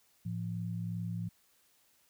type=tone pair together; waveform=sine; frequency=110 / 172.61 Hz; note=A2 / F3; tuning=0 / -20 cents; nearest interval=minor sixth; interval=780 cents; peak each=-37 / -37 dBFS; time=0.25-1.29 s; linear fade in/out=10 ms; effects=white hiss -69 dBFS RMS until 2.09 s